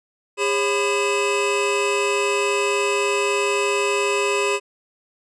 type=tone cluster; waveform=square; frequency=404.6 / 548 / 1003 / 2573 Hz; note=G#4 / C#5 / B5 / E7; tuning=-45 / -20 / +26 / -43 cents; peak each=-22 / -29 / -27 / -25 dBFS; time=0.37-4.6 s; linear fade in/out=50 ms; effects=resampled to 24000 Hz